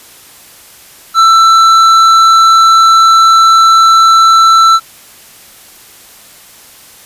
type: tone with hard clipping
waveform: triangle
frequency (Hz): 1332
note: E6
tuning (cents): +18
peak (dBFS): -4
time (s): 1.14-4.8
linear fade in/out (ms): 50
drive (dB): 12
effects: white hiss -37 dBFS RMS until 7.05 s + resampled to 32000 Hz